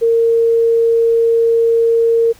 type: tone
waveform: sine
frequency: 460 Hz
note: A#4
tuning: 23 cents flat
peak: -9 dBFS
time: 0.01-2.33 s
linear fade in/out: 20 ms
effects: pink hiss -45 dBFS RMS until 2.39 s